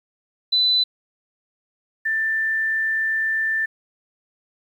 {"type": "tone pair in turn", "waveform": "sine", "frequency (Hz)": [4000, 1776.1], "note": ["B7", "A6"], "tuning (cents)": [21, 16], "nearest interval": "octave + major second", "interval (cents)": 1405, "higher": "first", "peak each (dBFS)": [-15, -19], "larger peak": "first", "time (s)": [[0.52, 0.84], [2.05, 3.66]], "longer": "second", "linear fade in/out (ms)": 10, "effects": ["9-bit"]}